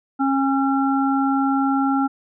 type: harmonic tone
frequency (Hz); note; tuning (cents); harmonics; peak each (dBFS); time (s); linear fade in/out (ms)
272; C#4; -33; 1 / 3 / 5; -18 / -23 / -25; 0.19-2.08; 20
effects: none